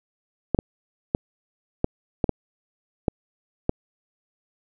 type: clicks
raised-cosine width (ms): 2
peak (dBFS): -6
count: 8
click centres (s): 0.547 / 0.589 / 1.149 / 1.844 / 2.242 / 2.293 / 3.082 / 3.694
effects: none